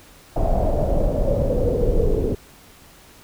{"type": "noise with low-pass filter sweep", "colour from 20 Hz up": "brown", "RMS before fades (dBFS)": -19, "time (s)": [0.36, 2.35], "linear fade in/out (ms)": 5, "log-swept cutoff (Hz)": [700, 430], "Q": 7.2, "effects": ["pink hiss -48 dBFS RMS until 3.23 s"]}